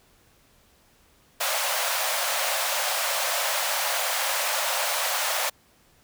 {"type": "high-pass noise", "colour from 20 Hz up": "pink", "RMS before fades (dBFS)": -26, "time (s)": [1.4, 5.5], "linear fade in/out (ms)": 10, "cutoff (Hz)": 530, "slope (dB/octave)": 96, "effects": ["pink hiss -60 dBFS RMS until 6.03 s"]}